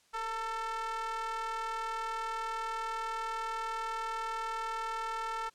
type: ring-modulated tone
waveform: square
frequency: 220 Hz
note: A3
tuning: in tune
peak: -32 dBFS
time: 0.13-5.5 s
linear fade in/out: 20 ms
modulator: 1120 Hz
effects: white hiss -67 dBFS RMS until 5.54 s + low-pass 8000 Hz 12 dB/octave